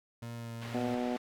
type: tone with vibrato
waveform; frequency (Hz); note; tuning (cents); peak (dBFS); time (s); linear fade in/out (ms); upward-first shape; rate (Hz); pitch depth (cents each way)
30% pulse; 116.54; A#2; 0; -37; 0.22-0.95; 5; sine; 2.3; 13
type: low-pass noise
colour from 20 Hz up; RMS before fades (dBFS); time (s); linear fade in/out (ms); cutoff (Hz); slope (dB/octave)
white; -47; 0.61-1.18; 10; 2400; 12
type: harmonic tone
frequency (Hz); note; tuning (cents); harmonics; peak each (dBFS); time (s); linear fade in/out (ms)
123; B2; -7; 2 / 3 / 4 / 5 / 6 / 7; -33 / -40 / -40 / -40 / -40 / -47; 0.74-1.17; 10
effects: none